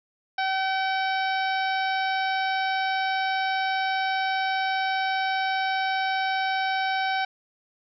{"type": "harmonic tone", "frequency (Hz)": 765, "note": "G5", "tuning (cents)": -42, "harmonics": [1, 2, 3, 4, 5, 6, 7], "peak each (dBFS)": [-25, -29, -33, -38, -37, -42, -40], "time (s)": [0.38, 7.25], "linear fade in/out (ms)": 5, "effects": []}